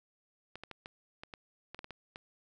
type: clicks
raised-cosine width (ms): 0.3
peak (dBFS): -28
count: 11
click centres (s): 0.556 / 0.636 / 0.713 / 0.859 / 1.235 / 1.338 / 1.746 / 1.791 / 1.844 / 1.907 / 2.159
effects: none